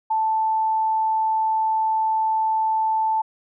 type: tone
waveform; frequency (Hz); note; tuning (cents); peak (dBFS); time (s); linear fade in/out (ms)
sine; 880; A5; 0; -18; 0.1-3.22; 10
effects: none